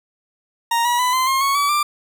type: tone with pitch steps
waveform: 40% pulse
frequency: 932.3 / 964.6 / 998.1 / 1032.7 / 1068.5 / 1105.5 / 1143.8 / 1183.5 Hz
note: A#5 / B5 / B5 / C6 / C6 / C#6 / D6 / D6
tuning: 0 / -41 / +18 / -23 / +36 / -5 / -46 / +13 cents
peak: -15 dBFS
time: 0.71-1.83 s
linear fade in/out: 5 ms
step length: 140 ms
effects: none